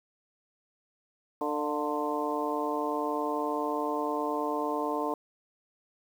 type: harmonic tone with a mistuned harmonic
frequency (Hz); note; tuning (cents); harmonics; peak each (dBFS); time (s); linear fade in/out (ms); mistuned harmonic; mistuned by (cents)
149.2; D3; +28; 2 / 3 / 4 / 5 / 6 / 7; -34 / -34 / -36 / -37 / -35 / -35; 1.41-5.14; 2; 5; -68
effects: 9-bit